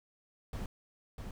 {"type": "noise with echo", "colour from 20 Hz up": "brown", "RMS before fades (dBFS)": -39, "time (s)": [0.53, 0.66], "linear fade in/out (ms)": 2, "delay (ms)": 650, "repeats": 1, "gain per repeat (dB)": -4, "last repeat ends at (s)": 1.31, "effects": []}